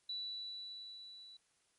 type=tone with level ramp; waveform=sine; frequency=3951 Hz; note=B7; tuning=in tune; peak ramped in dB=-38 to -53 dBFS; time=0.09-1.37 s; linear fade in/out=5 ms; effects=white hiss -75 dBFS RMS until 1.78 s + MP3 48 kbps